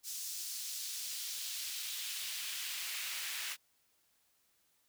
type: noise with high-pass filter sweep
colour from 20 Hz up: pink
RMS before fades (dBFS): -41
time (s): 0.03-3.57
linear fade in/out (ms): 50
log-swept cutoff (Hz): 5900 to 2000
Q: 1.2
effects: white hiss -74 dBFS RMS until 4.88 s